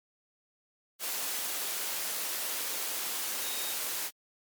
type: tone in noise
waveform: sine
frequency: 3743 Hz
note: A#7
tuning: 6 cents sharp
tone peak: -42 dBFS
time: 3.4-3.76 s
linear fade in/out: 50 ms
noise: white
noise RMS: -34 dBFS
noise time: 0.99-4.11 s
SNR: -11 dB
effects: high-pass 300 Hz 12 dB/octave + MP3 96 kbps